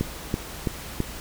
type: click train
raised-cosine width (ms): 3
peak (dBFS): -10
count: 4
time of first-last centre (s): 0.01-1.003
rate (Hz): 3.02
effects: added 60 Hz sine -44 dBFS peak until 1.2 s + pink hiss -38 dBFS RMS until 1.2 s